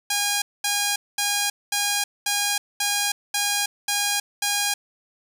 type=tone bursts; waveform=5% pulse; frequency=816 Hz; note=G#5; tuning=31 cents flat; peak=-9 dBFS; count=9; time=0.1-4.74 s; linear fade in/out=5 ms; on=320 ms; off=220 ms; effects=none